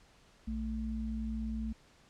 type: tone pair together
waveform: sine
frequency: 60.1 / 221 Hz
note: B1 / A3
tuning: -46 / +8 cents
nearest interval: octave + major seventh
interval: 2254 cents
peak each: -37 / -36 dBFS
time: 0.47-1.73 s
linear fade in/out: 10 ms
effects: pink hiss -63 dBFS RMS until 2.09 s + low-pass 7000 Hz 12 dB/octave